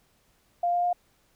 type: tone with pitch steps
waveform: sine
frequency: 698.5 / 703.4 / 708.3 Hz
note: F5 / F5 / F5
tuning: 0 / +12 / +24 cents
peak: -22 dBFS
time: 0.63-0.93 s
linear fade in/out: 5 ms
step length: 100 ms
effects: pink hiss -66 dBFS RMS until 1.35 s